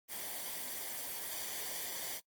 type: noise with comb filter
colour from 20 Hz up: white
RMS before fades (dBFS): -41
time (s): 0.08-2.21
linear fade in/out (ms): 50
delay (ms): 0.75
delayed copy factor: -0.6
effects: noise-tail reverb RT60 0.1 s tail -21 dB re dry + Opus 24 kbps